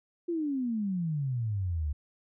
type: exponential sweep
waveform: sine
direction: down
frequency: 352.6 to 70.5 Hz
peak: -28 dBFS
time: 0.28-1.93 s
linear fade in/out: 10 ms
effects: none